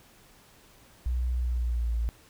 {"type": "tone with pitch glide", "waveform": "sine", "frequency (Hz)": [61.6, 57.14], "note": ["B1", "A#1"], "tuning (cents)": [-4, -34], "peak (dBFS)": -25, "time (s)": [1.06, 2.09], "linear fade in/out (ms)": 0, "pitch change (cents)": -130, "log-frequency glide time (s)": [1.41, 1.98], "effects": ["pink hiss -57 dBFS RMS until 2.29 s"]}